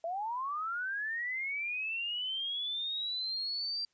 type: linear sweep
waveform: sine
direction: up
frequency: 647 to 4735 Hz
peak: -33 dBFS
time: 0.04-3.85 s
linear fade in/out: 2 ms
effects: white hiss -75 dBFS RMS until 3.93 s + resampled to 16000 Hz